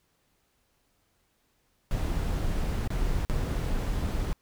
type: noise with dropouts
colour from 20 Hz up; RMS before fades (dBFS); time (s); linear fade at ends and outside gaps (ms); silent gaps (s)
brown; -28; 1.91-4.33; 0; 2.876-2.904 / 3.25-3.298
effects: pink hiss -71 dBFS RMS until 4.41 s